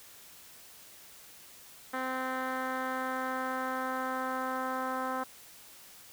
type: tone with low-pass filter sweep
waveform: 10% pulse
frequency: 259.2 Hz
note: C4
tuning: 16 cents flat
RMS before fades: -34 dBFS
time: 1.93-5.24 s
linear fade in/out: 10 ms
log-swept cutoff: 2000 to 1300 Hz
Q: 1.7
effects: white hiss -53 dBFS RMS until 6.12 s